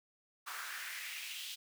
pink noise with high-pass filter sweep, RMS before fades -44 dBFS, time 0.46-1.56 s, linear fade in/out 20 ms, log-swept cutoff 1200 to 3400 Hz, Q 3.1, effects none

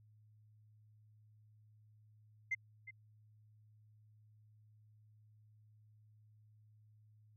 sine tone with echo, 2083 Hz, C7, 8 cents flat, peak -32 dBFS, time 2.51-2.55 s, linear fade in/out 10 ms, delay 360 ms, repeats 1, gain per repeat -15 dB, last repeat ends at 2.91 s, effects tanh soft clip ceiling -30 dBFS + added 107 Hz sine -63 dBFS peak until 7.36 s

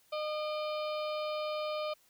harmonic tone with a mistuned harmonic, 610 Hz, D#5, 34 cents flat, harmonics 1 / 2 / 4 / 5 / 6 / 7 / 8, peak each -34 / -40 / -46 / -48 / -50 / -51 / -52 dBFS, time 0.12-1.94 s, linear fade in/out 10 ms, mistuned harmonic 4, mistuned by -31 cents, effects white hiss -67 dBFS RMS until 2.09 s

